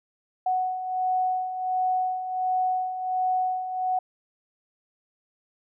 sine beating tone pair, 740 / 741.4 Hz, F#5 / F#5, 0 / +3 cents, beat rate 1.4 Hz, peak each -31 / -24 dBFS, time 0.46-3.99 s, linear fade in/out 5 ms, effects none

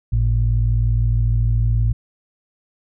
sine tone pair together, 53.21 / 112.9 Hz, G#1 / A2, +43 / +45 cents, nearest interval octave + minor second, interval 1302 cents, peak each -16 dBFS, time 0.12-1.93 s, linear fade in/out 10 ms, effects tanh soft clip ceiling -8 dBFS

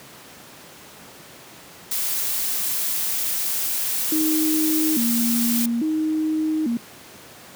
blue noise, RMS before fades -24 dBFS, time 1.91-5.66 s, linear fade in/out 5 ms
sine tone with vibrato, 270.6 Hz, C#4, 42 cents flat, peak -19 dBFS, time 4.12-6.77 s, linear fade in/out 2 ms, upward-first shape square, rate 0.59 Hz, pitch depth 250 cents each way
effects pink hiss -43 dBFS RMS until 7.55 s + high-pass 150 Hz 12 dB/octave

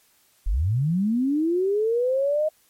sine linear sweep, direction up, 33.73 to 628 Hz, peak -19 dBFS, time 0.46-2.49 s, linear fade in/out 10 ms, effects white hiss -61 dBFS RMS until 2.69 s + MP3 64 kbps

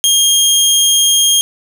20% pulse tone, 3232 Hz, G#7, 48 cents flat, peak -3 dBFS, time 0.04-1.41 s, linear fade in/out 0 ms, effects none

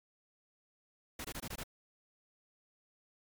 pink noise bursts, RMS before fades -42 dBFS, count 6, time 1.19-1.635 s, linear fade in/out 5 ms, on 55 ms, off 23 ms, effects MP3 96 kbps

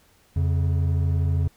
triangle tone pair together, 86.4 / 138.76 Hz, F2 / C#3, -18 / +2 cents, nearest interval minor sixth, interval 820 cents, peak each -18 / -24 dBFS, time 0.36-1.48 s, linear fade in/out 5 ms, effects pink hiss -59 dBFS RMS until 1.56 s

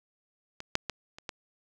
clicks, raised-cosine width 0.2 ms, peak -22 / -7 / -15 / -27 / -18 dBFS, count 5, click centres 0.604 / 0.754 / 0.897 / 1.185 / 1.292 s, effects none

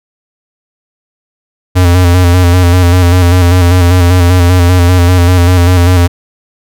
square tone with vibrato, 89 Hz, F2, 33 cents sharp, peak -4 dBFS, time 1.75-6.08 s, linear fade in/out 20 ms, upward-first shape square, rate 5.1 Hz, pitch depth 40 cents each way, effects none

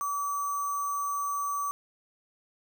sine tone with sample-and-hold, 1145 Hz, D6, 44 cents flat, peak -28 dBFS, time 0.01-1.71 s, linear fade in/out 0 ms, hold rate 7350 Hz, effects none

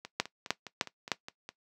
two click trains, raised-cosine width 0.2 ms, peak -24 / -9 dBFS, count 8 / 4, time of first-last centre 0.05-1.49 / 0.2-1.117 s, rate 4.86 / 3.27 Hz, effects noise-tail reverb RT60 0.1 s tail -17 dB re dry + high-pass 150 Hz 12 dB/octave

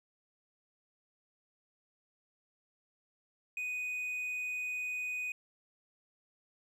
triangle tone, 2489 Hz, D#7, in tune, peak -33 dBFS, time 3.57-5.32 s, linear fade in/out 2 ms, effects none

